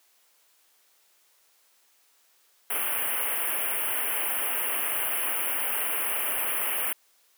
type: band-stop noise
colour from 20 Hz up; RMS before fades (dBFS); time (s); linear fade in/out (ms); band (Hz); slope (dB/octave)
white; -28; 2.7-6.93; 5; 3100 to 9400; 96
effects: white hiss -64 dBFS RMS until 7.37 s + high-pass 400 Hz 12 dB/octave